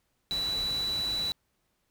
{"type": "tone in noise", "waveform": "sine", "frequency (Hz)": 3951, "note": "B7", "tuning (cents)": 0, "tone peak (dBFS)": -28, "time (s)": [0.31, 1.32], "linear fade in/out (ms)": 0, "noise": "pink", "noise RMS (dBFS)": -41, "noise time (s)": [0.31, 1.32], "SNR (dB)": 10, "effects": ["pink hiss -75 dBFS RMS until 1.9 s"]}